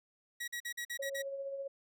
sawtooth tone bursts, 1914 Hz, A#6, 45 cents sharp, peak -34 dBFS, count 7, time 0.4-1.223 s, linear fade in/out 10 ms, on 79 ms, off 45 ms
sine tone with tremolo, 550 Hz, C#5, 14 cents flat, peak -36 dBFS, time 0.99-1.68 s, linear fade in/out 10 ms, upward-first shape sine, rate 15 Hz, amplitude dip 40%
effects none

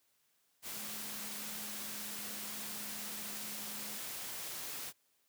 sine tone in noise, 210 Hz, G#3, 19 cents sharp, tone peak -53 dBFS, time 0.72-4 s, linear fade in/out 50 ms, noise white, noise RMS -43 dBFS, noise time 0.62-4.93 s, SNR -13 dB, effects white hiss -75 dBFS RMS until 5.28 s + high-pass 100 Hz 12 dB/octave

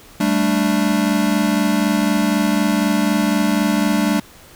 square chord, G suspended second, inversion none, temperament equal, 196 / 220 / 293.7 Hz, G3 / A3 / D4, 0 / 0 / 0 cents, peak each -20 dBFS, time 0.2-4.2 s, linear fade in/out 5 ms, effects pink hiss -44 dBFS RMS until 4.55 s

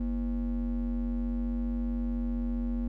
triangle ring-modulated tone, 142.8 Hz, D3, 48 cents flat, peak -23 dBFS, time 0-2.88 s, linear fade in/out 5 ms, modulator 95.1 Hz, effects none

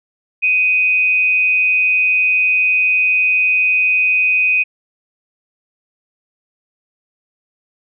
sine tone with amplitude modulation, 2500 Hz, D#7, 8 cents sharp, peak -9 dBFS, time 0.42-4.64 s, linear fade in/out 20 ms, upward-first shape sine, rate 188 Hz, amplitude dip 45%, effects none

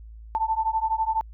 sine beating tone pair, 880 / 892 Hz, A5 / A5, 0 / +23 cents, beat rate 12 Hz, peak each -25 dBFS, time 0.35-1.21 s, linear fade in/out 0 ms, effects added 55 Hz sine -40 dBFS peak until 1.33 s

